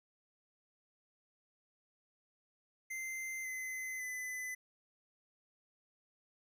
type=tone with pitch steps; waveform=square; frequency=2079 / 2044 / 2011 Hz; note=C7 / C7 / B6; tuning=-12 / -41 / +31 cents; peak=-40 dBFS; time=2.9-4.55 s; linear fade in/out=10 ms; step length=550 ms; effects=none